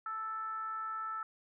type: tone with frequency modulation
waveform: sine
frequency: 1318.5 Hz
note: E6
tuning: in tune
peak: -36 dBFS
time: 0.06-1.23 s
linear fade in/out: 2 ms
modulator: 442 Hz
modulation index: 0.38
effects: none